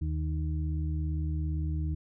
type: harmonic tone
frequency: 77.6 Hz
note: D#2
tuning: 4 cents flat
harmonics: 1 / 2 / 4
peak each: -29 / -35 / -41 dBFS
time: 0.01-1.95 s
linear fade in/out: 10 ms
effects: none